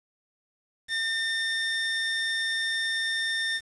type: tone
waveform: 25% pulse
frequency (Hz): 1809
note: A6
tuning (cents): +48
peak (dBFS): -22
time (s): 0.88-3.61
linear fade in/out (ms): 50
effects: resampled to 22050 Hz + 8-bit